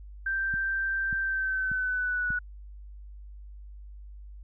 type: tone with pitch glide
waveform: sine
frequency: 1568 to 1471.5 Hz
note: G6 to F#6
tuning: 0 to -10 cents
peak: -26 dBFS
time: 0.26-2.39 s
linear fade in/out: 5 ms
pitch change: -110 cents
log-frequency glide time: 1.2-2.28 s
type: click train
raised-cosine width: 5 ms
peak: -26 dBFS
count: 4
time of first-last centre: 0.54-2.305 s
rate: 1.7 Hz
effects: added 50 Hz sine -42 dBFS peak until 4.43 s